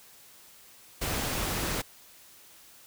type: noise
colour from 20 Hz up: pink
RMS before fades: -31 dBFS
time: 1.01-1.82 s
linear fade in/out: 10 ms
effects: white hiss -54 dBFS RMS until 2.86 s